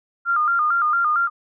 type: tone with vibrato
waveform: sine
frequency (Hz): 1300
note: E6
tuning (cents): -24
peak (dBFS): -16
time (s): 0.25-1.3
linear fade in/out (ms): 50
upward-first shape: square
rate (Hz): 4.4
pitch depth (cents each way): 110
effects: none